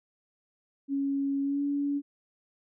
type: tone with pitch glide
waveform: sine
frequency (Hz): 277.2 to 284.5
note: C#4 to C#4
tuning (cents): 0 to +45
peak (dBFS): -26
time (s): 0.88-2.02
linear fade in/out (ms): 50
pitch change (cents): +45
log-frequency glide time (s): 1.42-1.62
effects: none